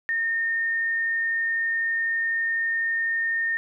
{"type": "tone", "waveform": "sine", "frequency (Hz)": 1828, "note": "A#6", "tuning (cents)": -34, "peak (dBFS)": -22, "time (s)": [0.09, 3.57], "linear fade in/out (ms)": 0, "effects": []}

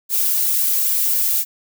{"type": "noise with flanger", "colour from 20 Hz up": "violet", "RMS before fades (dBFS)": -18, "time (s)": [0.09, 1.45], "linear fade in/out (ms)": 50, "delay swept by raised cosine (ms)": [1.7, 2.62], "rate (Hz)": 3.7, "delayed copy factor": 0.7, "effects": []}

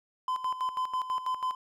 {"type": "tone with tremolo", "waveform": "triangle", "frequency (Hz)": 1021, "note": "C6", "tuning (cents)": -43, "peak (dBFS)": -25, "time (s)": [0.28, 1.55], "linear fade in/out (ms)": 2, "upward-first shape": "square", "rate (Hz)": 6.1, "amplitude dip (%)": 70, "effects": []}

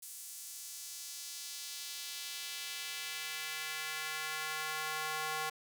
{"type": "tone with high-pass filter sweep", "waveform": "square", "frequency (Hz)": 155.56, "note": "D#3", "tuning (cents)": 0, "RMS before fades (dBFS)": -41, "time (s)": [0.02, 5.5], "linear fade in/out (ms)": 10, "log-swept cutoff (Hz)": [8700, 930], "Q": 1.1, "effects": []}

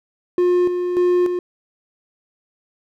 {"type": "tone with tremolo", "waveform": "triangle", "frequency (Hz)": 356.8, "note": "F4", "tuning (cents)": 37, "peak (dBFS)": -11, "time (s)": [0.38, 1.39], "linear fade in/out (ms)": 2, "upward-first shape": "square", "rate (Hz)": 1.7, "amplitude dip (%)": 50, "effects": []}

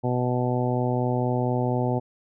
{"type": "harmonic tone", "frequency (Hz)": 124.2, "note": "B2", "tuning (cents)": 10, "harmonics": [1, 2, 3, 4, 5, 6, 7], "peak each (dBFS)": [-25, -28, -30, -31, -32, -33, -33], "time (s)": [0.03, 2], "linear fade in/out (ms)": 20, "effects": []}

